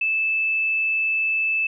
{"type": "tone", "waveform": "sine", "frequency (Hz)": 2627, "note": "E7", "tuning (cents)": -7, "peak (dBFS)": -19, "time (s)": [0.01, 1.67], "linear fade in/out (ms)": 5, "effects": []}